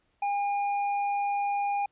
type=tone with tanh clipping; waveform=sine; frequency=810 Hz; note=G#5; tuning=43 cents flat; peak=-27 dBFS; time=0.22-1.86 s; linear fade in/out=5 ms; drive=8 dB; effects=pink hiss -72 dBFS RMS until 1.91 s + resampled to 8000 Hz